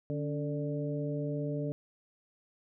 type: harmonic tone with a mistuned harmonic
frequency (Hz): 147.5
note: D3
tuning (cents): +8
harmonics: 1 / 2 / 3 / 4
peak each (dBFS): -34 / -37 / -39 / -40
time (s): 0.1-1.72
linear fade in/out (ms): 0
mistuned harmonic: 2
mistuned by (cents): -61
effects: none